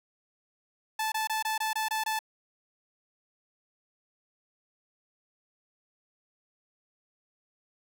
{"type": "tone bursts", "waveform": "sawtooth", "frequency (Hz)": 874, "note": "A5", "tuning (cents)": -12, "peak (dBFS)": -24, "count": 8, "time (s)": [0.99, 2.191], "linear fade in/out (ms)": 5, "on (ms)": 130, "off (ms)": 23, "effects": []}